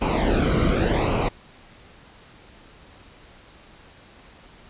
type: noise with flanger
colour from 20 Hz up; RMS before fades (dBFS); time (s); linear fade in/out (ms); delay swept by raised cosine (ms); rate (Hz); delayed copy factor
brown; -21; 0.01-1.29; 10; 0.56 to 1.18; 0.87; -0.7
effects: pink hiss -49 dBFS RMS until 4.69 s + resampled to 8000 Hz